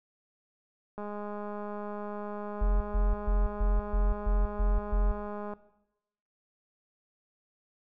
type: click train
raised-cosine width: 1 ms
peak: -26 dBFS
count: 944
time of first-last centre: 0.98-5.536 s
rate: 207 Hz
type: tone bursts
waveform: sine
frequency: 43.7 Hz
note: F1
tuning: 2 cents sharp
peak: -22 dBFS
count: 8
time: 2.61-5.12 s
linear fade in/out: 10 ms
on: 200 ms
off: 130 ms
effects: noise-tail reverb RT60 0.9 s tail -17 dB re dry